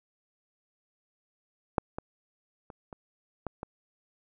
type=clicks; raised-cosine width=1 ms; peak=-9 / -20 / -30 / -28 / -19 / -22 dBFS; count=6; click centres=1.782 / 1.985 / 2.702 / 2.928 / 3.467 / 3.631 s; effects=none